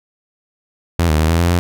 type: tone with pitch steps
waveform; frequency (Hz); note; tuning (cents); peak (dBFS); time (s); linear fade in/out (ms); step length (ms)
sawtooth; 84.7 / 76.9 / 79.1 / 83.2 / 86.1 / 87; E2 / D#2 / D#2 / E2 / F2 / F2; +48 / -20 / +29 / +17 / -24 / -6; -8; 0.99-1.59; 0; 100
effects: none